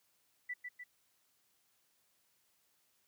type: tone with echo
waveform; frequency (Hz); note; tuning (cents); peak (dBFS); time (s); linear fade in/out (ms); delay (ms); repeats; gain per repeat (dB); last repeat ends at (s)
sine; 1975.5; B6; 0; -37; 0.49-0.54; 10; 150; 2; -4; 0.84
effects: white hiss -75 dBFS RMS until 3.07 s + high-pass 60 Hz 12 dB/octave